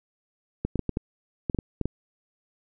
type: clicks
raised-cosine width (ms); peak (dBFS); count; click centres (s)
3; -13; 10; 0.65 / 0.757 / 0.793 / 0.893 / 0.971 / 1.498 / 1.547 / 1.588 / 1.813 / 1.856
effects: none